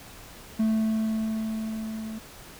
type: tone with level ramp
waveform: triangle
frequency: 220 Hz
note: A3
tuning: in tune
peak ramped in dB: -18 to -31 dBFS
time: 0.59-2.19 s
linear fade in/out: 10 ms
effects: pink hiss -46 dBFS RMS until 2.59 s